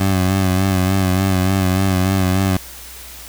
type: tone with vibrato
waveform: 20% pulse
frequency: 94.3 Hz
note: F#2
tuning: 33 cents sharp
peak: -9 dBFS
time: 0-2.57 s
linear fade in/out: 5 ms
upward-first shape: sine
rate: 3.4 Hz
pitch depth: 46 cents each way
effects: added 60 Hz sine -40 dBFS peak until 3.28 s + white hiss -36 dBFS RMS until 3.28 s